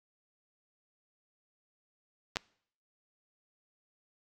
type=clicks; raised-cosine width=0.2 ms; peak=-21 / -11 dBFS; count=2; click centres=2.359 / 2.369 s; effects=noise-tail reverb RT60 0.6 s tail -25 dB re dry + AAC 64 kbps